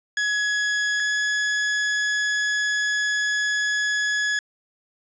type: tone pair in turn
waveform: 40% pulse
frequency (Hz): 1681 / 1689.7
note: G#6 / G#6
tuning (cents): +20 / +29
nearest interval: unison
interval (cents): 9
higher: second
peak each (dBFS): -20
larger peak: neither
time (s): 0.17-1 / 1-4.39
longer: second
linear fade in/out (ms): 2
effects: resampled to 16000 Hz + 8-bit